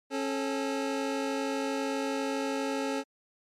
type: tone pair together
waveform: 25% pulse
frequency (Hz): 272.4 / 434.8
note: C#4 / A4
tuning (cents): -30 / -21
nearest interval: minor sixth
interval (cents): 809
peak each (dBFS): -27 / -30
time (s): 0.1-3.04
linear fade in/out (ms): 50
effects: low-pass 8000 Hz 12 dB/octave + MP3 96 kbps